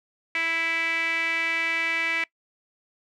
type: tone with band-pass filter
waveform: sawtooth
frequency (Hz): 330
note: E4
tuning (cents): +2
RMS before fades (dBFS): -26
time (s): 0.35-2.24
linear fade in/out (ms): 2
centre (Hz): 2200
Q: 7.8
effects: noise-tail reverb RT60 0.1 s tail -22 dB re dry